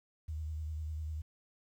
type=tone with vibrato; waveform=sine; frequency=77.78 Hz; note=D#2; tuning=in tune; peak=-36 dBFS; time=0.28-1.22 s; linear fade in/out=10 ms; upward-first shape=sine; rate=10 Hz; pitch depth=42 cents each way; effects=11-bit